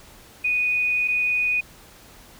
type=tone pair in turn; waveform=sine; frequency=2478 / 2478 Hz; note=D#7 / D#7; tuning=-8 / -8 cents; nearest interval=unison; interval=0 cents; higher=neither; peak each=-19 dBFS; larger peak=neither; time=0.44-1.08 / 1.08-1.61 s; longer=first; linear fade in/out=10 ms; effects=pink hiss -48 dBFS RMS until 2.39 s